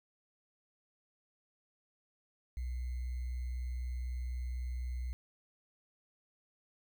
sine tone with sample-and-hold, 62 Hz, B1, 7 cents sharp, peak -35 dBFS, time 2.57-5.13 s, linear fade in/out 0 ms, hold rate 2100 Hz, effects none

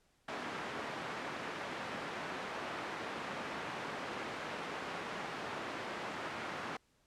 white band-pass noise, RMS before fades -42 dBFS, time 0.28-6.77 s, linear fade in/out 5 ms, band 150 to 1600 Hz, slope 12 dB/octave, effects pink hiss -73 dBFS RMS until 7.06 s + low-pass 10000 Hz 12 dB/octave

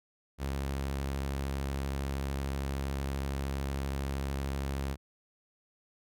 sawtooth tone with vibrato, 68.5 Hz, C#2, 20 cents flat, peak -28 dBFS, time 0.38-4.97 s, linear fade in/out 50 ms, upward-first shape square, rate 13 Hz, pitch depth 17 cents each way, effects none

